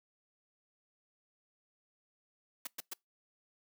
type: noise bursts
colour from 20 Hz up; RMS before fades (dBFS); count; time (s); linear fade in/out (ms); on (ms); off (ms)
white; -40; 3; 2.65-2.936; 5; 22; 110
effects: noise-tail reverb RT60 0.2 s tail -26 dB re dry + high-pass 200 Hz 12 dB/octave